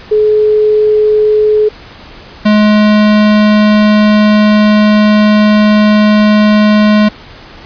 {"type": "tone pair in turn", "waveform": ["sine", "square"], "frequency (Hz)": [425.8, 211.2], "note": ["G#4", "G#3"], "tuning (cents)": [43, 29], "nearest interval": "octave", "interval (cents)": 1214, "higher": "first", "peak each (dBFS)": -5, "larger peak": "neither", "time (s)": [[0.11, 1.69], [2.45, 7.09]], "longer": "second", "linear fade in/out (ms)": 10, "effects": ["pink hiss -33 dBFS RMS until 7.65 s", "resampled to 11025 Hz"]}